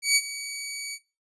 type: tone with ADSR envelope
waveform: 15% pulse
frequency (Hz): 2267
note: C#7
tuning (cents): +38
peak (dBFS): -10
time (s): 0.02-0.99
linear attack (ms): 140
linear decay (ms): 47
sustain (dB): -16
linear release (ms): 55
effects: noise-tail reverb RT60 0.3 s tail -19 dB re dry + resampled to 24000 Hz